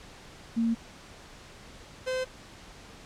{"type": "tone pair in turn", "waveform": ["sine", "45% pulse"], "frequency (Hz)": [229.3, 514.8], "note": ["A#3", "C5"], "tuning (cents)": [-28, -28], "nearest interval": "octave + major second", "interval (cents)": 1400, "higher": "second", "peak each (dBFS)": [-23, -28], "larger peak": "first", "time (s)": [[0.56, 0.75], [2.06, 2.25]], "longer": "neither", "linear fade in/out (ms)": 20, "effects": ["pink hiss -49 dBFS RMS until 3.05 s", "low-pass 7000 Hz 12 dB/octave"]}